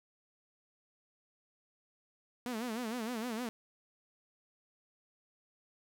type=tone with vibrato; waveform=sawtooth; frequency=233.1 Hz; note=A#3; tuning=in tune; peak=-32 dBFS; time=2.46-3.49 s; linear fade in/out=0 ms; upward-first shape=sine; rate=6.5 Hz; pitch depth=140 cents each way; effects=none